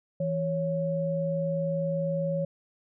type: tone pair together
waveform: sine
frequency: 164.82 / 554.4 Hz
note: E3 / C#5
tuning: 0 / 0 cents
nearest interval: octave + major sixth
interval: 2100 cents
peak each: -29 / -28 dBFS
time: 0.2-2.45 s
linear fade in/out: 5 ms
effects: none